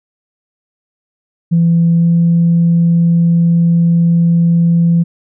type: tone with pitch glide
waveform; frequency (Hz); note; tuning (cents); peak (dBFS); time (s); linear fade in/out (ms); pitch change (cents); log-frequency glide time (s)
sine; 168.1 to 169.07; E3 to E3; +34 to +44; -6; 1.51-5.04; 20; +10; 1.98-2.06
effects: tanh soft clip ceiling -3 dBFS